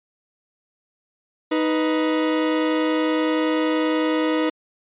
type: tone pair together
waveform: 40% pulse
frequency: 312.4 / 493.9 Hz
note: D#4 / B4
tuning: +7 / 0 cents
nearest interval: minor sixth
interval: 793 cents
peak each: -19 / -23 dBFS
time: 1.51-4.5 s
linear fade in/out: 10 ms
effects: resampled to 8000 Hz